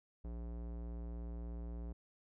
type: tone with low-pass filter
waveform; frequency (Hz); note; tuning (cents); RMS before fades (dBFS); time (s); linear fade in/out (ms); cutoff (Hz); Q
square; 58.27; A#1; 0; -44; 0.24-1.93; 10; 620; 0.72
effects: none